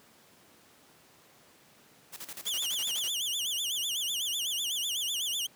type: noise with tremolo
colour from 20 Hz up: white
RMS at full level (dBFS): -41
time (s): 2.12-3.12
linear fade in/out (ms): 20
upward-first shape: square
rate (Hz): 12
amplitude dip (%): 80
type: tone with vibrato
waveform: sawtooth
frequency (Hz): 3162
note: G7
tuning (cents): +14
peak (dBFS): -27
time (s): 2.46-5.47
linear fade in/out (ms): 10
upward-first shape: sine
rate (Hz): 8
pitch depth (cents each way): 200
effects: pink hiss -59 dBFS RMS until 5.55 s + high-pass 150 Hz 12 dB/octave